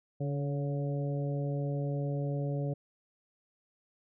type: harmonic tone with a mistuned harmonic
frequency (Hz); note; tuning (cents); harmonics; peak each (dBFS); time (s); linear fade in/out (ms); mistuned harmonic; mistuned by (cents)
143; D3; -46; 1 / 2 / 3 / 4 / 5; -31 / -40 / -41 / -40 / -49; 0.2-2.74; 10; 4; -32
effects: none